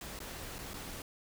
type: noise with dropouts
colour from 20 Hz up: pink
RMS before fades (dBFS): -44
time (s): 0.01-1.02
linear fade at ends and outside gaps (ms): 2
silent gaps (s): 0.191-0.202 / 0.584-0.588 / 0.735-0.74
effects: none